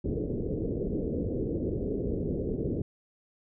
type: low-pass noise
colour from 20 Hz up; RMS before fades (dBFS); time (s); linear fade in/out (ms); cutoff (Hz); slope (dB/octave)
white; -31; 0.04-2.82; 5; 480; 48
effects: none